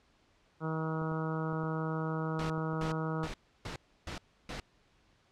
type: harmonic tone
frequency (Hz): 159.2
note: D#3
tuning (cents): +40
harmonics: 1 / 2 / 3 / 4 / 5 / 6 / 7 / 8 / 9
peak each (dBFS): -34 / -40 / -40 / -45 / -47 / -45 / -47 / -43 / -47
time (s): 0.6-3.29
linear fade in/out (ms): 50
type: clicks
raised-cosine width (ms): 2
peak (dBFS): -34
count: 6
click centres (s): 1.017 / 1.117 / 1.529 / 1.636 / 2.58 / 2.733
type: noise bursts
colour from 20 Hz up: pink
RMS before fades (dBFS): -40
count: 6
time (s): 2.39-4.6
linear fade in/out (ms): 2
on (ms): 110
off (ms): 310
effects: pink hiss -68 dBFS RMS until 5.31 s + low-pass 5000 Hz 12 dB/octave